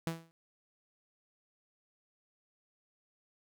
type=tone with exponential decay; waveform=sawtooth; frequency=164.81 Hz; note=E3; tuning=in tune; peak=-26 dBFS; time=0.07-0.31 s; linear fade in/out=0 ms; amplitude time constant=52 ms; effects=none